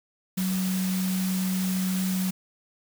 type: tone in noise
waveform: sine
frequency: 186.7 Hz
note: F#3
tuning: 16 cents sharp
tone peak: -24 dBFS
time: 0.37-2.31 s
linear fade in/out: 10 ms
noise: white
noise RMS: -35 dBFS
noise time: 0.37-2.31 s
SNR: +8 dB
effects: none